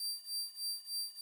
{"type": "tone with tremolo", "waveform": "sawtooth", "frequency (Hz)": 4699, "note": "D8", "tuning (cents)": 0, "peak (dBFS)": -32, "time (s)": [0, 1.21], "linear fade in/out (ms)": 2, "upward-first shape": "sine", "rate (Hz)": 3.3, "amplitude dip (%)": 90, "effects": ["10-bit"]}